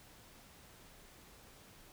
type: silence
effects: pink hiss -59 dBFS RMS until 1.92 s